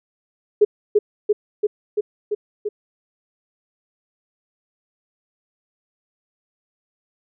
sine tone with echo, 418.1 Hz, G#4, 12 cents sharp, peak -8 dBFS, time 0.61-0.65 s, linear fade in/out 10 ms, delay 340 ms, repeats 6, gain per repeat -2 dB, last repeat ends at 2.69 s, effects none

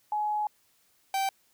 sine / 45% pulse tone pair in turn, 843 / 777.4 Hz, G#5 / G5, +26 / -15 cents, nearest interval minor second, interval 141 cents, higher first, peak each -26 dBFS, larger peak neither, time 0.12-0.47 / 1.14-1.29 s, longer first, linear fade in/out 2 ms, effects white hiss -67 dBFS RMS until 1.53 s

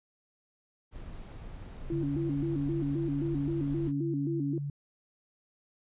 brown noise, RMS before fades -43 dBFS, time 0.91-3.93 s, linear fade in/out 50 ms
sine tone with vibrato, 307.3 Hz, D#4, 21 cents flat, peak -30 dBFS, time 1.9-4.58 s, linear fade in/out 2 ms, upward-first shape square, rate 3.8 Hz, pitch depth 150 cents each way
sine tone, 142.9 Hz, D3, 47 cents flat, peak -32 dBFS, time 1.92-4.7 s, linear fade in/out 2 ms
effects resampled to 8000 Hz

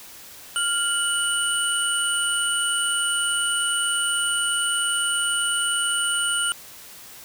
sine tone cluster, 1401 / 2950 / 8920 Hz, F6 / F#7 / C#9, +5 / -6 / +10 cents, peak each -25 dBFS, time 0.56-6.52 s, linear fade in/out 0 ms, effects white hiss -43 dBFS RMS until 7.24 s

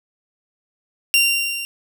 sawtooth tone with level ramp, 2769 Hz, F7, 15 cents flat, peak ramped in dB -8 to -23 dBFS, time 1.14-1.65 s, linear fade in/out 0 ms, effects none

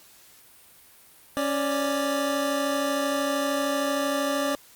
25% pulse tone pair together, 277.2 / 587.4 Hz, C#4 / D5, 0 / 0 cents, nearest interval octave + minor second, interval 1300 cents, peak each -23 dBFS, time 1.37-4.55 s, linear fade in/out 0 ms, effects white hiss -53 dBFS RMS until 4.75 s + Opus 48 kbps

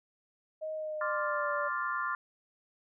sine tone with pitch glide, 626 to 584.1 Hz, D#5 to D5, +10 to -10 cents, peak -34 dBFS, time 0.61-1.69 s, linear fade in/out 20 ms, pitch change -120 cents, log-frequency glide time 0.74-1.51 s
sine chord, D minor seventh, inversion third, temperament equal, 1046.5 / 1174.7 / 1396.9 / 1760 Hz, C6 / D6 / F6 / A6, 0 / 0 / 0 / 0 cents, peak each -36 / -36 / -35 / -39 dBFS, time 1.01-2.15 s, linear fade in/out 2 ms
effects none

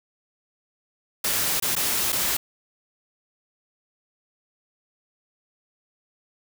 white noise with dropouts, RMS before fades -24 dBFS, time 1.24-2.37 s, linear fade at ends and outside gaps 5 ms, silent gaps 1.6-1.623 / 1.754-1.763 / 2.122-2.126 s, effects none

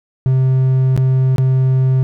triangle tone with dropouts, 130.81 Hz, C3, in tune, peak -8 dBFS, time 0.26-2.03 s, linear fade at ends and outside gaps 0 ms, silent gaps 0.964-0.976 / 1.36-1.382 s, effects none

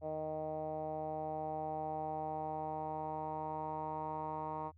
10% pulse tone with low-pass filter sweep, 155.56 Hz, D#3, in tune, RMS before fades -40 dBFS, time 0.01-4.72 s, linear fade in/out 50 ms, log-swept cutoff 660 to 1000 Hz, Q 5.1, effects added 83 Hz sine -59 dBFS peak until 4.77 s

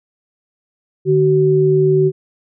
sine tone pair together, 150 / 378 Hz, D3 / F#4, +37 / +37 cents, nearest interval octave + major third, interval 1600 cents, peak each -15 / -11 dBFS, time 1.05-2.12 s, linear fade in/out 50 ms, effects none

